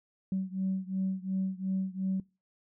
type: beating tone pair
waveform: sine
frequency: 188.8 / 191.6 Hz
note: F#3 / G3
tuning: +35 / -39 cents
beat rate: 2.8 Hz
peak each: -31 / -33 dBFS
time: 0.32-2.2 s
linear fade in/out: 2 ms
effects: noise-tail reverb RT60 0.3 s tail -24 dB re dry + tanh soft clip ceiling -23 dBFS